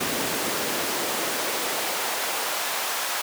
pink noise with high-pass filter sweep, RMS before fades -27 dBFS, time 0-3.22 s, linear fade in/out 10 ms, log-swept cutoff 230 to 870 Hz, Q 0.96, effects none

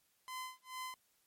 sawtooth tone with tremolo, 1025 Hz, C6, 36 cents flat, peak -37 dBFS, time 0.28-0.94 s, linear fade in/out 0 ms, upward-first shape sine, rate 2.3 Hz, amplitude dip 100%, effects white hiss -75 dBFS RMS until 1.26 s + MP3 64 kbps

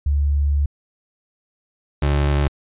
sine / 30% pulse tone pair in turn, 71.8 / 71.8 Hz, D2 / D2, -39 / -39 cents, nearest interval unison, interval 0 cents, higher neither, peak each -15 / -13 dBFS, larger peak second, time 0.06-0.66 / 2.02-2.48 s, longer first, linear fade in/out 5 ms, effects resampled to 8000 Hz

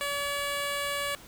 10% pulse tone, 570 Hz, C#5, 48 cents sharp, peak -21 dBFS, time 0.01-1.15 s, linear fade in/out 0 ms, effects pink hiss -50 dBFS RMS until 1.27 s

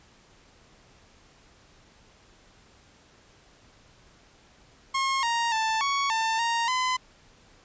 sawtooth tone with pitch steps, 1078 / 933 / 884 / 1116 / 894 / 930 / 1017 Hz, C#6 / A#5 / A5 / C#6 / A5 / A#5 / C6, -49 / +1 / +8 / +11 / +27 / -4 / -50 cents, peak -20 dBFS, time 4.94-6.97 s, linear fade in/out 10 ms, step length 290 ms, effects pink hiss -57 dBFS RMS until 7.64 s + resampled to 16000 Hz

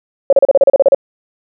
sine tone bursts, 551 Hz, C#5, 11 cents flat, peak -3 dBFS, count 11, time 0.3-0.947 s, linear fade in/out 2 ms, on 27 ms, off 35 ms, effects none

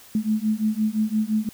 sine beating tone pair, 213.2 / 219 Hz, G#3 / A3, +46 / -8 cents, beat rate 5.8 Hz, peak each -23 / -23 dBFS, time 0.15-1.49 s, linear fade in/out 2 ms, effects white hiss -48 dBFS RMS until 1.53 s

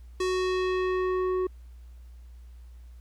square tone with low-pass filter sweep, 370 Hz, F#4, in tune, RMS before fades -27 dBFS, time 0.2-1.47 s, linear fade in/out 5 ms, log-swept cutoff 7500 to 830 Hz, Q 1, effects added 60 Hz sine -44 dBFS peak until 3 s + pink hiss -67 dBFS RMS until 3 s

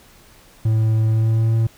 triangle tone with pitch glide, 110.4 to 112.85 Hz, A2 to A2, +6 to +44 cents, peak -12 dBFS, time 0.65-1.67 s, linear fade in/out 5 ms, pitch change +38 cents, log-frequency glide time 1.09-1.45 s, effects pink hiss -49 dBFS RMS until 1.77 s

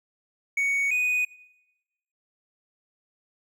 triangle tone pair in turn, 2232 / 2485 Hz, C#7 / D#7, +11 / -3 cents, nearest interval major second, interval 186 cents, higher second, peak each -20 dBFS, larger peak neither, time 0.57-0.91 / 0.91-1.25 s, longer neither, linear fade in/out 5 ms, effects noise-tail reverb RT60 1.0 s tail -22 dB re dry

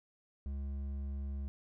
triangle tone with hard clipping, 69.3 Hz, C#2, in tune, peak -38 dBFS, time 0.46-1.48 s, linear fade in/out 0 ms, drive 10 dB, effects none

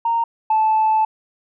sine tone pair in turn, 925 / 873.1 Hz, A#5 / A5, -14 / -14 cents, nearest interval minor second, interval 100 cents, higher first, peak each -15 / -12 dBFS, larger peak second, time 0.05-0.24 / 0.5-1.05 s, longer second, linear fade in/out 5 ms, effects tanh soft clip ceiling -10 dBFS

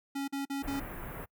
square tone bursts, 277.2 Hz, C#4, in tune, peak -33 dBFS, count 4, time 0.15-0.802 s, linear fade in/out 10 ms, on 130 ms, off 44 ms
pink band-stop noise, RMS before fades -41 dBFS, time 0.62-1.26 s, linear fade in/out 20 ms, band 2100 to 13000 Hz, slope 24 dB/octave
effects noise-tail reverb RT60 0.1 s tail -25 dB re dry

